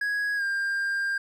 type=tone with pitch glide; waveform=triangle; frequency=1661.2 to 1598.1 Hz; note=G#6 to G6; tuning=0 to +33 cents; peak=-23 dBFS; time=0.01-1.18 s; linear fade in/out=5 ms; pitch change=-67 cents; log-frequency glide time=0.36-0.43 s; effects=none